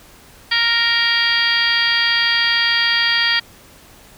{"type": "harmonic tone", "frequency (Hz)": 466.2, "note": "A#4", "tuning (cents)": 0, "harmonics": [2, 3, 4, 5, 6, 7, 8, 9, 10], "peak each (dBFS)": [-30, -25, -18, -24, -27, -20, -30, -29, -20], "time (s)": [0.51, 3.4], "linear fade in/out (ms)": 10, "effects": ["pink hiss -45 dBFS RMS until 4.17 s"]}